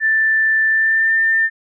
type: tone with pitch glide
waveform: sine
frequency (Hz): 1768 to 1796.8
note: A6 to A6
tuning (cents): +8 to +36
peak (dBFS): -12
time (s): 0-1.5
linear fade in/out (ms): 50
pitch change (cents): +28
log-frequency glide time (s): 0.68-1.15
effects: none